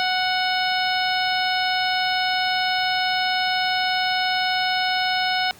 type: harmonic tone with a mistuned harmonic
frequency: 740 Hz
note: F#5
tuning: in tune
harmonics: 1 / 2 / 3 / 4 / 5 / 6 / 7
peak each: -23 / -26 / -28 / -29 / -30 / -31 / -31 dBFS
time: 0-5.51 s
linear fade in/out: 0 ms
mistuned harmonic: 6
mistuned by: -74 cents
effects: pink hiss -47 dBFS RMS until 5.59 s + high-pass 80 Hz 12 dB/octave